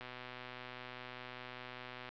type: click train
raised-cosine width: 0.3 ms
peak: -30 dBFS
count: 261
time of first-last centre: 0.01-2.09 s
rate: 125 Hz
effects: low-pass 4000 Hz 12 dB/octave